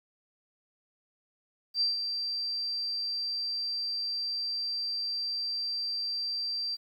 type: tone with ADSR envelope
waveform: sine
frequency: 4699 Hz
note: D8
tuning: in tune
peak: -23 dBFS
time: 1.74-6.77 s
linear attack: 70 ms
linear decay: 150 ms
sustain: -7 dB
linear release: 30 ms
effects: 10-bit